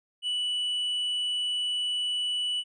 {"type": "tone", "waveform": "triangle", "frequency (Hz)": 2960, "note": "F#7", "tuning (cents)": 0, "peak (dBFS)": -25, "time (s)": [0.22, 2.64], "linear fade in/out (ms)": 50, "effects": ["resampled to 24000 Hz"]}